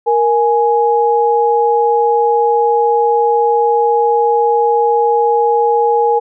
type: tone pair together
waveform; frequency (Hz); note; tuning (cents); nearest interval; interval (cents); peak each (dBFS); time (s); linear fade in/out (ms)
sine; 468.1 / 834; A#4 / G#5; +7 / +7; minor seventh; 1000; -12; 0.06-6.2; 20
effects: none